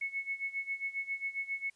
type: tone with tremolo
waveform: sine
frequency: 2200 Hz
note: C#7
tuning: 14 cents flat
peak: -31 dBFS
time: 0.01-1.7 s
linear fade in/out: 5 ms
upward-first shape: sine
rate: 7.4 Hz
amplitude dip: 85%
effects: white hiss -69 dBFS RMS until 1.75 s + resampled to 22050 Hz